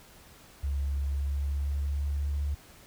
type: tone with pitch glide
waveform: sine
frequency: 69.8 to 72.01 Hz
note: C#2 to D2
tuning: +13 to -33 cents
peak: -27 dBFS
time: 0.63-2.55 s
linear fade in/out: 10 ms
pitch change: +54 cents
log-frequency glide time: 1.03-2.44 s
effects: pink hiss -54 dBFS RMS until 2.86 s